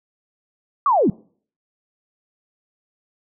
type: linear sweep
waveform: sine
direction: down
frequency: 1200 to 153 Hz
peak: -13 dBFS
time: 0.86-1.1 s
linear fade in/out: 2 ms
effects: noise-tail reverb RT60 0.5 s tail -25 dB re dry

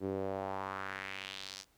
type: tone with band-pass filter sweep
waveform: sawtooth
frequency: 96.5 Hz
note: G2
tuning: 27 cents flat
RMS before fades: -40 dBFS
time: 0-1.65 s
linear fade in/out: 50 ms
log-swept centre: 340 to 5700 Hz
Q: 2.3
effects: pink hiss -70 dBFS RMS until 1.77 s

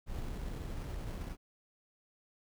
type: noise with sample-and-hold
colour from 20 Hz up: brown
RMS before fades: -40 dBFS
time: 0.06-1.37 s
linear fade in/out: 50 ms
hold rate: 3675 Hz
effects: none

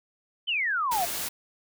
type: exponential sweep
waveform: sine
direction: down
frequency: 3136 to 659.3 Hz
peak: -24 dBFS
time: 0.47-1.06 s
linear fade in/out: 20 ms
type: noise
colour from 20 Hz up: white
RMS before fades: -32 dBFS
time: 0.91-1.29 s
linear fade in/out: 10 ms
effects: none

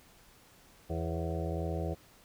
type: harmonic tone with a mistuned harmonic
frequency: 82.41 Hz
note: E2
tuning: in tune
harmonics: 1 / 2 / 4 / 5 / 6 / 7 / 8 / 9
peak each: -35 / -38 / -41 / -42 / -43 / -43 / -44 / -45 dBFS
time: 0.89-1.95 s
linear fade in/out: 20 ms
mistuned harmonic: 7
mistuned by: -54 cents
effects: pink hiss -60 dBFS RMS until 2.24 s

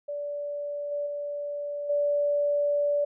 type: tone with level steps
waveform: sine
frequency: 580 Hz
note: D5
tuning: 22 cents flat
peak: -30 / -27 / -30 / -22 dBFS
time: 0.08-3.05 s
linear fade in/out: 10 ms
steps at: 0.91 / 1.06 / 1.89 s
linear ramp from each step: 10 ms
effects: none

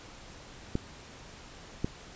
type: clicks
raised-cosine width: 3 ms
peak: -15 dBFS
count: 2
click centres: 0.754 / 1.845 s
effects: pink hiss -49 dBFS RMS until 2.15 s + resampled to 16000 Hz

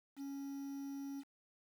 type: tone with quantisation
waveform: triangle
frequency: 277.2 Hz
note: C#4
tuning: in tune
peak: -40 dBFS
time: 0.16-1.24 s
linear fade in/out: 50 ms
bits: 10
effects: none

